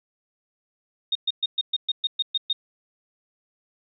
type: tone bursts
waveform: sine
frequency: 3700 Hz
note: A#7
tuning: 14 cents flat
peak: -20 dBFS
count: 10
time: 1.12-2.53 s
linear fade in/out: 5 ms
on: 33 ms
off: 120 ms
effects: none